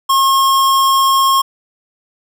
square tone, 1079 Hz, C#6, 47 cents flat, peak -10 dBFS, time 0.09-1.42 s, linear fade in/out 10 ms, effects none

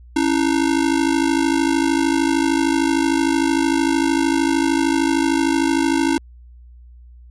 square ring-modulated tone, 303 Hz, D#4, 46 cents flat, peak -13 dBFS, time 0.16-6.18 s, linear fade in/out 2 ms, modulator 26.6 Hz, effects added 60 Hz sine -40 dBFS peak until 7.3 s + resampled to 24000 Hz

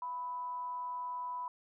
sine tone with amplitude modulation, 990 Hz, B5, 4 cents sharp, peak -35 dBFS, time 0.02-1.48 s, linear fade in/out 2 ms, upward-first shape sine, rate 297 Hz, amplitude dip 30%, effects none

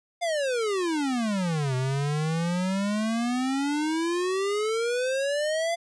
square exponential two-way sweep, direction down then up, 712 to 126.8 to 689 Hz, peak -25 dBFS, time 0.21-5.76 s, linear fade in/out 20 ms, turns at 1.75 s, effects resampled to 22050 Hz

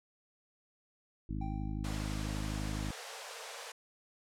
harmonic tone, 52 Hz, G#1, 3 cents sharp, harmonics 1 / 2 / 3 / 4 / 5 / 6, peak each -38 / -41 / -43 / -44 / -45 / -46 dBFS, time 1.29-2.91 s, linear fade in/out 5 ms
triangle tone with exponential decay, 784 Hz, G5, in tune, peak -40 dBFS, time 1.41-2.24 s, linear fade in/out 5 ms, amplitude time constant 180 ms
pink high-pass noise, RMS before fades -45 dBFS, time 1.84-3.72 s, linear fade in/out 5 ms, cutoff 440 Hz, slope 96 dB/octave
effects low-pass 9000 Hz 12 dB/octave

